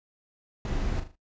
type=noise with echo; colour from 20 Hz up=brown; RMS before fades=-29 dBFS; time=0.65-1 s; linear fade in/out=2 ms; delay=39 ms; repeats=4; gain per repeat=-8 dB; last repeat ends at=1.156 s; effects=noise-tail reverb RT60 0.1 s tail -18 dB re dry + resampled to 16000 Hz